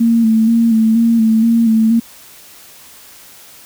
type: tone with vibrato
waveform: sine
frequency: 226.3 Hz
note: A3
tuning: 49 cents sharp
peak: -8 dBFS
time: 0-2 s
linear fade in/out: 10 ms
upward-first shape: square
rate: 2.1 Hz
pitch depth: 33 cents each way
effects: white hiss -40 dBFS RMS until 3.65 s